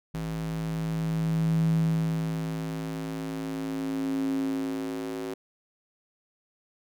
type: tone with high-pass filter sweep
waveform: square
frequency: 54.1 Hz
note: A1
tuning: 29 cents flat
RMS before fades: -29 dBFS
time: 0.14-5.34 s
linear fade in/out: 5 ms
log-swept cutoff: 120 to 330 Hz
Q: 7.4
effects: none